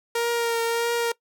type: tone with vibrato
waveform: sawtooth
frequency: 466.2 Hz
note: A#4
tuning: in tune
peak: -18 dBFS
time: 0.15-1.12 s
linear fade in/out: 5 ms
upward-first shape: triangle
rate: 1.6 Hz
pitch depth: 23 cents each way
effects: noise-tail reverb RT60 0.1 s tail -21 dB re dry